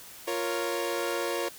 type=chord; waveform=sawtooth; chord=Bb minor; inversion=second; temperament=equal; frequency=349.2 / 466.2 / 554.4 Hz; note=F4 / Bb4 / Db5; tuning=0 / 0 / 0 cents; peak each=-29 dBFS; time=0.27-1.49 s; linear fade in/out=10 ms; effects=white hiss -47 dBFS RMS until 1.58 s